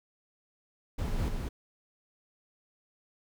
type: noise with echo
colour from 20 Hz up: brown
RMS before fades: -32 dBFS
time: 0.98-1.29 s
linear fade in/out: 10 ms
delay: 200 ms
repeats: 1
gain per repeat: -2 dB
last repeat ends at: 1.49 s
effects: none